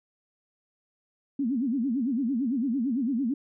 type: tone with vibrato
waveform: sine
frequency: 252.2 Hz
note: B3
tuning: 36 cents sharp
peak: -24 dBFS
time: 1.39-3.34 s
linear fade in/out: 5 ms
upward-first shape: sine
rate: 8.9 Hz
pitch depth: 230 cents each way
effects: none